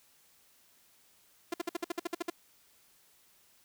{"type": "tone bursts", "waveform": "sawtooth", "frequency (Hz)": 343.4, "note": "F4", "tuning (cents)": -29, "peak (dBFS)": -27, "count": 11, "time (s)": [1.52, 2.3], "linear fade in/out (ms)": 5, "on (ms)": 20, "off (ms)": 56, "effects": ["white hiss -65 dBFS RMS until 3.64 s"]}